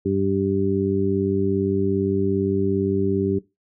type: harmonic tone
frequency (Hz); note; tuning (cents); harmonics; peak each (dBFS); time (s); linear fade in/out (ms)
97.5; G2; -9; 1 / 2 / 3 / 4; -27 / -25 / -24 / -22; 0.05-3.39; 10
effects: noise-tail reverb RT60 0.2 s tail -18 dB re dry